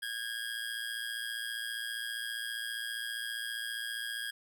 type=tone with amplitude modulation; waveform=25% pulse; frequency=1636 Hz; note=G#6; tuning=26 cents flat; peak=-29 dBFS; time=0.02-4.31 s; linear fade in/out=10 ms; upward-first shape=sine; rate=115 Hz; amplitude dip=65%; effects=none